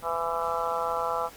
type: harmonic tone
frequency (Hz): 167.1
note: E3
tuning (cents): +24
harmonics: 3 / 4 / 5 / 6 / 7 / 8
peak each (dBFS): -33 / -33 / -33 / -33 / -33 / -33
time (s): 0.02-1.3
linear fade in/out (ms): 50
effects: pink hiss -48 dBFS RMS until 1.36 s + Opus 32 kbps